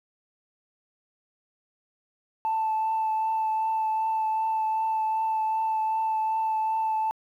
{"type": "tone with vibrato", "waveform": "sine", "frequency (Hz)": 880, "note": "A5", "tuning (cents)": 0, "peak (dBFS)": -22, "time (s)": [2.45, 7.11], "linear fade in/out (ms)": 0, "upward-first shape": "triangle", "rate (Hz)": 2.6, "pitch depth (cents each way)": 15, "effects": ["tanh soft clip ceiling -20 dBFS", "10-bit"]}